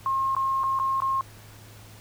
sine tone with dropouts, 1072 Hz, C6, 42 cents sharp, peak -22 dBFS, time 0.06-1.21 s, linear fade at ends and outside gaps 1 ms, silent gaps 0.35-0.365 / 0.635-0.639 / 0.79-0.798 / 1.003-1.02 s, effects added 106 Hz sine -47 dBFS peak until 2 s + pink hiss -50 dBFS RMS until 2 s

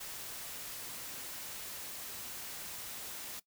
white noise, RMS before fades -44 dBFS, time 0-3.4 s, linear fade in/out 10 ms, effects noise-tail reverb RT60 0.1 s tail -19 dB re dry

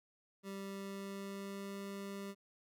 25% pulse tone with pitch glide, 196 to 198.28 Hz, G3 to G3, 0 to +20 cents, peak -39 dBFS, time 0.43-2.35 s, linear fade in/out 50 ms, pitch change +20 cents, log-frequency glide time 0.58-1.8 s, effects none

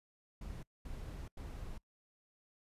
brown noise bursts at uneven times, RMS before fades -45 dBFS, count 3, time 0.41-0.63 / 0.85-1.28 / 1.37-1.78 s, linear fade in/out 5 ms, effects noise-tail reverb RT60 0.1 s tail -24 dB re dry + resampled to 32000 Hz

